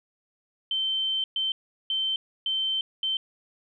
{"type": "tone bursts at uneven times", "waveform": "sine", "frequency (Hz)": 3100, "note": "G7", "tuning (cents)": -20, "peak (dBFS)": -24, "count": 5, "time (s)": [[0.71, 1.24], [1.36, 1.52], [1.9, 2.16], [2.46, 2.81], [3.03, 3.17]], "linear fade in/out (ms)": 2, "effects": []}